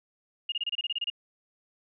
sine tone bursts, 2844 Hz, F7, 31 cents sharp, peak -27 dBFS, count 11, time 0.49-1.101 s, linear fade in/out 5 ms, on 31 ms, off 27 ms, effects none

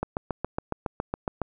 click train, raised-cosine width 1 ms, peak -13 dBFS, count 11, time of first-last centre 0.03-1.417 s, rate 7.21 Hz, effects none

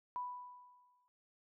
sine tone with exponential decay, 989 Hz, B5, 2 cents sharp, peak -36 dBFS, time 0.16-1.08 s, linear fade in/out 0 ms, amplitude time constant 200 ms, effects none

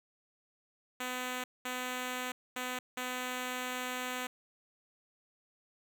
5% pulse tone bursts at uneven times, 251.9 Hz, B3, 34 cents sharp, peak -24 dBFS, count 4, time 1-1.44 / 1.65-2.32 / 2.56-2.79 / 2.97-4.27 s, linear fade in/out 5 ms, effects none

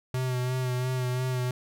square tone with vibrato, 126.9 Hz, B2, 47 cents sharp, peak -27 dBFS, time 0.14-1.51 s, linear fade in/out 2 ms, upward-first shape sine, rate 2.9 Hz, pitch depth 27 cents each way, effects none

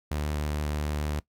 sawtooth tone with vibrato, 74.7 Hz, D2, 30 cents sharp, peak -24 dBFS, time 0.11-1.2 s, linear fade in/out 5 ms, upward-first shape sine, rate 6.6 Hz, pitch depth 12 cents each way, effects noise-tail reverb RT60 0.1 s tail -19 dB re dry

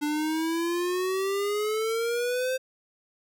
square exponential sweep, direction up, 293.7 to 523.3 Hz, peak -26 dBFS, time 0.01-2.58 s, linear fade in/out 20 ms, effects none

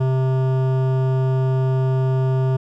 triangle tone with hard clipping, 130.9 Hz, C3, 1 cent sharp, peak -18 dBFS, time 0-2.57 s, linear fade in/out 10 ms, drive 18 dB, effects none

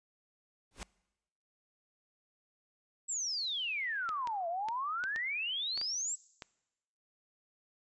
pink noise with exponential growth, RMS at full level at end -38 dBFS, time 0.71-0.83 s, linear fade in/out 1 ms, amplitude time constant 25 ms
sine exponential two-way sweep, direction down then up, 7860 to 659.3 to 7860 Hz, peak -33 dBFS, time 3.08-6.16 s, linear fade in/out 20 ms, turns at 4.48 s
clicks, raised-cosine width 0.2 ms, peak -25 dBFS, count 8, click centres 4.091 / 4.273 / 4.686 / 5.039 / 5.161 / 5.776 / 5.814 / 6.422 s
effects noise-tail reverb RT60 1.0 s tail -23 dB re dry + resampled to 22050 Hz

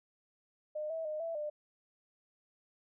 sine tone with pitch steps, 608 / 649 / 613 / 663 / 599 Hz, D#5 / E5 / D#5 / E5 / D5, -40 / -27 / -26 / +10 / +34 cents, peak -35 dBFS, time 0.75-1.5 s, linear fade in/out 10 ms, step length 150 ms, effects none

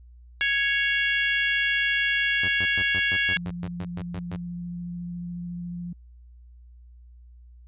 harmonic tone, 554.4 Hz, C#5, in tune, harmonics 3 / 4 / 5 / 6, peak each -24 / -27 / -28 / -30 dBFS, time 0.41-3.37 s, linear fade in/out 0 ms
sawtooth tone bursts, 93.6 Hz, F#2, 20 cents sharp, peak -28 dBFS, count 12, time 2.43-4.362 s, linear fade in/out 5 ms, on 51 ms, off 120 ms
sine tone with vibrato, 174.61 Hz, F3, in tune, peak -31 dBFS, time 3.36-5.93 s, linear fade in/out 5 ms, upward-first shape sine, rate 14 Hz, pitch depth 12 cents each way
effects added 60 Hz sine -46 dBFS peak until 7.67 s + resampled to 8000 Hz

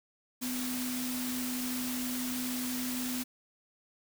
sine tone in noise, 250.9 Hz, B3, 28 cents sharp, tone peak -34 dBFS, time 0.41-3.24 s, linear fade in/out 20 ms, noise white, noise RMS -38 dBFS, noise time 0.41-3.24 s, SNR +1 dB, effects none

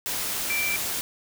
sine tone in noise, 2345 Hz, D7, 3 cents flat, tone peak -25 dBFS, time 0.5-0.76 s, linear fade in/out 0 ms, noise white, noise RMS -29 dBFS, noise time 0.06-1.01 s, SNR +1 dB, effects none

